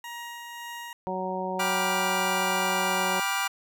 20% pulse tone with tremolo, 946 Hz, A#5, 25 cents sharp, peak -31 dBFS, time 0.04-0.93 s, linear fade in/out 2 ms, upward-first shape sine, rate 1.8 Hz, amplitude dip 30%
harmonic tone, 186.3 Hz, F#3, 12 cents sharp, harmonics 1 / 2 / 3 / 4 / 5, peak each -35 / -35 / -34 / -35 / -33 dBFS, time 1.07-3.2 s, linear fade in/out 0 ms
25% pulse chord, G dominant seventh, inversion none, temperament just, 784 / 980 / 1176 / 1411.2 Hz, G5 / B5 / D6 / F6, 0 / -14 / +2 / +18 cents, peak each -28 dBFS, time 1.59-3.48 s, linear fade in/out 10 ms
effects none

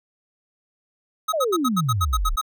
square tone bursts, 1270 Hz, D#6, 35 cents sharp, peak -20 dBFS, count 10, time 1.28-2.414 s, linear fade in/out 10 ms, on 45 ms, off 76 ms
sine exponential sweep, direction down, 692 to 30.87 Hz, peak -20 dBFS, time 1.33-2.36 s, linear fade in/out 10 ms
effects none

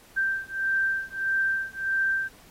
sine beating tone pair, 1568 / 1569.6 Hz, G6 / G6, 0 / +2 cents, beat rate 1.6 Hz, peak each -27 dBFS, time 0.16-2.29 s, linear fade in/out 20 ms, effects pink hiss -54 dBFS RMS until 2.5 s + AAC 48 kbps

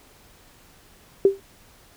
sine tone with exponential decay, 392 Hz, G4, in tune, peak -8 dBFS, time 1.25-1.4 s, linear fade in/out 2 ms, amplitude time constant 31 ms, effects pink hiss -53 dBFS RMS until 1.96 s

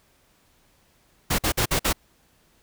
pink noise bursts, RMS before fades -22 dBFS, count 5, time 1.3-1.93 s, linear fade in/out 10 ms, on 86 ms, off 50 ms, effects pink hiss -62 dBFS RMS until 2.62 s

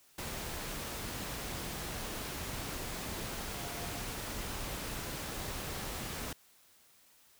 sine tone in noise, 701 Hz, F5, 6 cents sharp, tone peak -49 dBFS, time 3.54-4.01 s, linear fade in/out 5 ms, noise pink, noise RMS -40 dBFS, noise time 0.18-6.33 s, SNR -12 dB, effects white hiss -64 dBFS RMS until 7.39 s

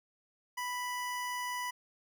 25% pulse tone, 987.8 Hz, B5, in tune, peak -31 dBFS, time 0.57-1.71 s, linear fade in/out 10 ms, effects none

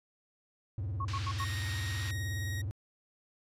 triangle tone with vibrato, 97 Hz, G2, 18 cents flat, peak -31 dBFS, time 0.78-2.71 s, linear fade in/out 0 ms, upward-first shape sine, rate 19 Hz, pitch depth 280 cents each way
sine tone bursts, 1098 Hz, C#6, 17 cents flat, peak -34 dBFS, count 4, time 1-1.446 s, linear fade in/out 5 ms, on 50 ms, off 82 ms
white band-pass noise, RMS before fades -45 dBFS, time 1.08-2.11 s, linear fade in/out 2 ms, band 950 to 5000 Hz, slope 24 dB/octave
sawtooth tone with pitch glide, 1864.7 to 1886.4 Hz, A#6 to A#6, 0 to +20 cents, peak -37 dBFS, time 1.38-2.62 s, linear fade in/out 10 ms, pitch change +20 cents, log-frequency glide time 1.62-2.47 s
effects resampled to 32000 Hz

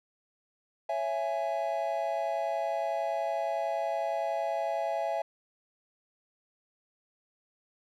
triangle chord, C# minor, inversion none, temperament just, 554.4 / 665.2 / 831.5 Hz, C#5 / E5 / G#5, 0 / +16 / +2 cents, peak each -34 / -29 / -32 dBFS, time 0.89-5.22 s, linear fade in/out 5 ms, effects none

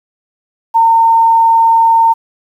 sine tone, 911 Hz, A#5, 40 cents flat, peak -5 dBFS, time 0.74-2.14 s, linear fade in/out 20 ms, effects 7-bit

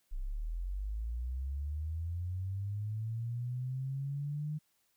sine linear sweep, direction up, 30.13 to 153.3 Hz, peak -34 dBFS, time 0.11-4.59 s, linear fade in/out 20 ms, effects white hiss -75 dBFS RMS until 4.96 s

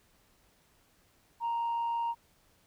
sine tone with amplitude modulation, 932.3 Hz, A#5, in tune, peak -26 dBFS, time 1.4-2.15 s, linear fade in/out 50 ms, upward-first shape sine, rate 106 Hz, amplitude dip 30%, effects tanh soft clip ceiling -27 dBFS + pink hiss -67 dBFS RMS until 2.66 s

